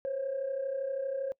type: tone pair together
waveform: sine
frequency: 512 / 544.6 Hz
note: C5 / C#5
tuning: -38 / -31 cents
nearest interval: minor second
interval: 107 cents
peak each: -37 / -30 dBFS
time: 0.05-1.32 s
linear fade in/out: 0 ms
effects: noise-tail reverb RT60 0.1 s tail -25 dB re dry + tanh soft clip ceiling -26 dBFS